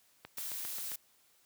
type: click train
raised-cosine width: 0.3 ms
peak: -29 dBFS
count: 6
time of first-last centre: 0.25-0.918 s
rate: 7.49 Hz
type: noise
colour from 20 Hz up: blue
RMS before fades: -40 dBFS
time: 0.37-0.96 s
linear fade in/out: 5 ms
effects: white hiss -68 dBFS RMS until 1.45 s + high-pass 60 Hz 12 dB/octave